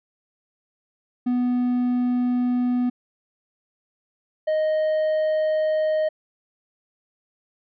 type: tone pair in turn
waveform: triangle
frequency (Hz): 246.9 / 622.1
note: B3 / D#5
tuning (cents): 0 / 0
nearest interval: octave + major third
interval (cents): 1600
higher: second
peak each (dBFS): -17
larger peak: neither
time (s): 1.26-2.9 / 4.47-6.09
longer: first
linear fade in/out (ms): 10
effects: resampled to 11025 Hz